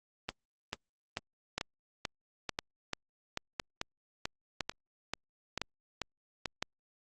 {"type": "two click trains", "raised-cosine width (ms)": 0.2, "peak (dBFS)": [-16, -15], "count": [15, 6], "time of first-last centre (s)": [[0.29, 6.457], [1.58, 6.625]], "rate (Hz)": [2.27, 0.991], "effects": ["Opus 24 kbps"]}